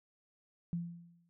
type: tone with exponential decay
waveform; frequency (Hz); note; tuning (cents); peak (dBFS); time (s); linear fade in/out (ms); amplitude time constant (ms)
sine; 171.1; F3; -35; -31; 0.73-1.29; 0; 120
effects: none